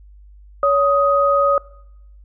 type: tone pair together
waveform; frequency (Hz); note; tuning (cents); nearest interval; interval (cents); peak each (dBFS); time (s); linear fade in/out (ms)
sine; 564 / 1251.6; C#5 / D#6; +30 / +10; octave + major second; 1380; -15; 0.63-1.58; 2
effects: noise-tail reverb RT60 0.8 s tail -23 dB re dry + added 50 Hz sine -41 dBFS peak until 2.24 s